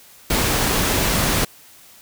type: noise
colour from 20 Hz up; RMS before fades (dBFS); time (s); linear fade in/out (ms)
pink; -19; 0.3-1.45; 5
effects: white hiss -47 dBFS RMS until 2.01 s

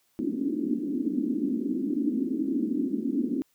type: band-pass noise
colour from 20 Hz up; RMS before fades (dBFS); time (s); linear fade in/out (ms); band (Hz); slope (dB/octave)
white; -28; 0.19-3.42; 0; 230 to 310; 48
effects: white hiss -69 dBFS RMS until 3.54 s

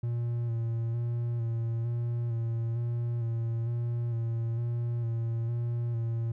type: tone with vibrato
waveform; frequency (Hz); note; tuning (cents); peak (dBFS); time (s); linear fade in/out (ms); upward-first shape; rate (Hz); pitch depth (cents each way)
triangle; 116.9; A#2; +5; -26; 0.03-6.32; 5; square; 1.1; 25
effects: none

